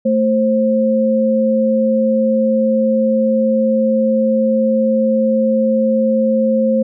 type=tone pair together; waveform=sine; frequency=222.4 / 528.7 Hz; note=A3 / C5; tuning=+19 / +18 cents; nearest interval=octave + minor third; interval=1499 cents; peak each=-14 dBFS; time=0.05-6.83 s; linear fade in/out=10 ms; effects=none